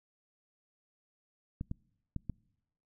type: clicks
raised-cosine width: 5 ms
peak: -24 dBFS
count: 4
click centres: 1.611 / 1.714 / 2.163 / 2.297 s
effects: noise-tail reverb RT60 0.9 s tail -26 dB re dry